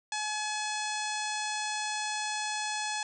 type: harmonic tone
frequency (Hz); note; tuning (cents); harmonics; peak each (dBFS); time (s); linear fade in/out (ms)
850; G#5; +40; 1 / 2 / 3 / 4 / 5 / 6 / 7 / 8 / 9 / 10; -35 / -38 / -40 / -41 / -42 / -43 / -43 / -44 / -45 / -45; 0.12-3.03; 2
effects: none